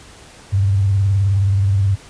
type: tone with vibrato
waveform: sine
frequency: 98.3 Hz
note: G2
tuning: 5 cents sharp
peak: -12 dBFS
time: 0.52-1.96 s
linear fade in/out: 20 ms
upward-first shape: sine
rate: 19 Hz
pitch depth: 76 cents each way
effects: pink hiss -42 dBFS RMS until 2.09 s + resampled to 22050 Hz